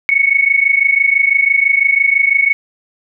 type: tone pair together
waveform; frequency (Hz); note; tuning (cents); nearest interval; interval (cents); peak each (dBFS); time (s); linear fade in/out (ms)
sine; 2201 / 2227; C#7 / C#7; -13 / +7; unison; 20; -12; 0.09-2.53; 0
effects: none